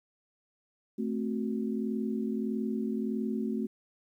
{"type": "chord", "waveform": "sine", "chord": "F# diminished", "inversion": "first", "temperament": "equal", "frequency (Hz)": [220, 261.6, 370], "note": ["A3", "C4", "F#4"], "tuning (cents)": [0, 0, 0], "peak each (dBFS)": [-31, -35, -37], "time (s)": [0.98, 3.67], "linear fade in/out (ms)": 10, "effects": ["11-bit"]}